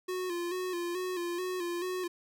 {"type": "tone with vibrato", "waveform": "square", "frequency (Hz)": 357, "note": "F4", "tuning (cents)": 38, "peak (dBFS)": -33, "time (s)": [0.08, 2.08], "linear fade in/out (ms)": 10, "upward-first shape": "square", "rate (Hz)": 2.3, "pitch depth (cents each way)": 50, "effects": []}